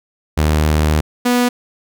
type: tone pair in turn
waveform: sawtooth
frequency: 76.7 / 245.1 Hz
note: D#2 / B3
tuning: -24 / -13 cents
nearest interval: octave + minor sixth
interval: 2011 cents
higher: second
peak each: -8 dBFS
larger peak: neither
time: 0.37-1.01 / 1.25-1.49 s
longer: first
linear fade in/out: 10 ms
effects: none